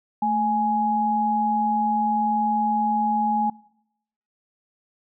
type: tone pair together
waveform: sine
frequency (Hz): 219.8 / 835.1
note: A3 / G#5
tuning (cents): -2 / +9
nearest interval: octave + major seventh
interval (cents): 2311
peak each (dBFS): -26 / -20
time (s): 0.22-3.5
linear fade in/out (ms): 5
effects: noise-tail reverb RT60 0.8 s tail -24 dB re dry

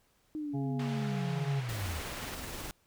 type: linear sweep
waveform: sine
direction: down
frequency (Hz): 311.1 to 73.2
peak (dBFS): -34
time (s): 0.35-2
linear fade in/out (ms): 0
type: harmonic tone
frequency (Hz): 138.59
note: C#3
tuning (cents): 0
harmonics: 1 / 3 / 5 / 6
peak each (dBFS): -33 / -43 / -47 / -49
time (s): 0.53-1.61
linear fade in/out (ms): 20
type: band-pass noise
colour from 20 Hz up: white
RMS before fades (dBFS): -46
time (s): 0.79-2.35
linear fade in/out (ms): 5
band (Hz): 320 to 2600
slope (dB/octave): 12
type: noise with tremolo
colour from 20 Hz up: pink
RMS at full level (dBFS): -40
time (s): 1.69-2.71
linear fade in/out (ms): 0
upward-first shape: triangle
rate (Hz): 19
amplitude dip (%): 25
effects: pink hiss -70 dBFS RMS until 2.86 s

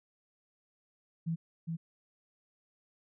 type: tone with echo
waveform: sine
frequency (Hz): 164.81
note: E3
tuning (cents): 0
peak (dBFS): -30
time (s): 1.26-1.36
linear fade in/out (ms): 20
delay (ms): 410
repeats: 1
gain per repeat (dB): -3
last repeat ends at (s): 1.77
effects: none

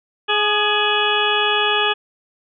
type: harmonic tone with a mistuned harmonic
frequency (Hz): 420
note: G#4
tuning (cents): +19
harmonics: 1 / 2 / 3 / 4 / 6 / 7 / 8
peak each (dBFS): -23 / -23 / -23 / -23 / -23 / -23 / -23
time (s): 0.28-1.94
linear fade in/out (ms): 20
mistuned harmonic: 3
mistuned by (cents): -38
effects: none

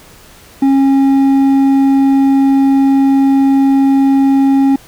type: tone with hard clipping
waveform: sine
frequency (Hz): 272.3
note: C#4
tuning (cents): -31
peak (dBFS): -8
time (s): 0.62-4.76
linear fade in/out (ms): 5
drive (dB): 5
effects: pink hiss -40 dBFS RMS until 4.87 s

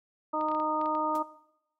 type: harmonic tone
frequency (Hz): 308.2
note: D#4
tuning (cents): -16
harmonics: 1 / 2 / 3 / 4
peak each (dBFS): -35 / -33 / -31 / -32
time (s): 0.33-1.23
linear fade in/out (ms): 10
type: clicks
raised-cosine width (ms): 0.3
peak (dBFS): -31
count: 8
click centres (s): 0.411 / 0.486 / 0.516 / 0.549 / 0.6 / 0.814 / 0.859 / 0.951
type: noise with exponential decay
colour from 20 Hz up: white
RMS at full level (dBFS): -44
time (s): 1.15-1.24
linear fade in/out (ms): 2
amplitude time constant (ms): 18
effects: noise-tail reverb RT60 0.8 s tail -17 dB re dry + MP3 64 kbps

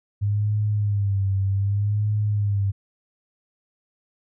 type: tone with vibrato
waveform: sine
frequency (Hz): 101.2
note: G#2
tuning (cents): -44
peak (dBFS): -19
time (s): 0.21-2.72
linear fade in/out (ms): 20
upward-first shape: sine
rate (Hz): 0.65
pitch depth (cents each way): 72
effects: none

